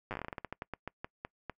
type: slowing click train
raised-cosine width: 0.5 ms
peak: -23 dBFS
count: 20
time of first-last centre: 0.11-1.497 s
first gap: 8 ms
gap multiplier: 1.21
effects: noise-tail reverb RT60 0.1 s tail -25 dB re dry